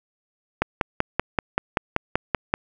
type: click train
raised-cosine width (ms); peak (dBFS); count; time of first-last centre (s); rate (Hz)
0.5; -4; 11; 0.62-2.539; 5.21
effects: none